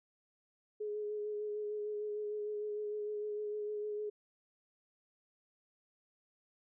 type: tone with vibrato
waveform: sine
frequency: 420 Hz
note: G#4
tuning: 19 cents sharp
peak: -36 dBFS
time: 0.8-4.1 s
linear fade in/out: 10 ms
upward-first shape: sine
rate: 6.6 Hz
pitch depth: 19 cents each way
effects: none